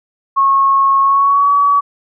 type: tone with pitch glide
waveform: sine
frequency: 1093 to 1136.8 Hz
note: C#6 to C#6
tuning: -25 to +43 cents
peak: -8 dBFS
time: 0.36-1.81 s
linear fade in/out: 20 ms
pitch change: +68 cents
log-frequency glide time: 1.01-1.51 s
effects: none